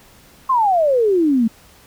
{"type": "exponential sweep", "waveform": "sine", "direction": "down", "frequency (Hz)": [1089, 215.7], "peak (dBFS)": -12, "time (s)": [0.49, 1.48], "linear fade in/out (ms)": 10, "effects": ["pink hiss -48 dBFS RMS until 1.86 s"]}